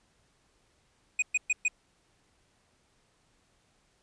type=tone bursts; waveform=square; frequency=2489 Hz; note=D#7; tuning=in tune; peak=-24 dBFS; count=4; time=1.19-1.682 s; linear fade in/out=5 ms; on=33 ms; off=120 ms; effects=pink hiss -69 dBFS RMS until 4.02 s + resampled to 22050 Hz